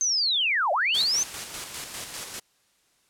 sine linear two-way sweep, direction down then up, 6370 to 560 to 6370 Hz, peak -21 dBFS, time 0.01-1.23 s, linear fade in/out 0 ms, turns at 0.72 s
sine tone with exponential growth, 4435 Hz, C#8, in tune, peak -21 dBFS, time 0.8-1.02 s, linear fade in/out 1 ms, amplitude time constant 47 ms
white noise with tremolo, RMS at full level -33 dBFS, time 0.94-2.4 s, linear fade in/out 10 ms, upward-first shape square, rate 5 Hz, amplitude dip 40%
effects white hiss -66 dBFS RMS until 3.09 s + low-pass 10000 Hz 12 dB/octave

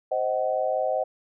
sine chord, C diminished, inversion none, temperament just, 523.3 / 627.9 / 753.5 Hz, C5 / Eb5 / Gb5, 0 / +16 / +31 cents, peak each -27 / -26 / -28 dBFS, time 0.11-1.04 s, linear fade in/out 10 ms, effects none

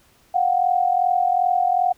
sine tone pair together, 716 / 758.6 Hz, F5 / F#5, +43 / +43 cents, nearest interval minor second, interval 100 cents, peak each -18 / -20 dBFS, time 0.34-1.93 s, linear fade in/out 10 ms, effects pink hiss -57 dBFS RMS until 1.97 s

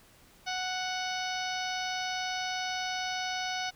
harmonic tone, 740 Hz, F#5, in tune, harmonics 1 / 2 / 3 / 4 / 5 / 6 / 7 / 8, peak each -35 / -38 / -40 / -41 / -42 / -43 / -43 / -44 dBFS, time 0.46-3.71 s, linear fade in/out 20 ms, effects pink hiss -59 dBFS RMS until 3.75 s

